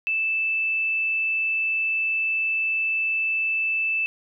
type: tone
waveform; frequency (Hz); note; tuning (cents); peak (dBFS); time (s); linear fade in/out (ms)
sine; 2637; E7; 0; -21; 0.07-4.06; 0
effects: none